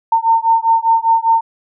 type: beating tone pair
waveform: sine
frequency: 906 / 911 Hz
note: A#5 / A#5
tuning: -50 / -40 cents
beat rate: 5 Hz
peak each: -13 dBFS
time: 0.12-1.41 s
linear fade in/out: 5 ms
effects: none